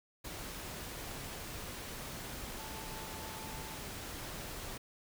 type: tone in noise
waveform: sine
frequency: 880 Hz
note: A5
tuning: in tune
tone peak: -50 dBFS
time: 2.58-3.75 s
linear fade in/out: 10 ms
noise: pink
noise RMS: -44 dBFS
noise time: 0.24-4.78 s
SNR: -9 dB
effects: none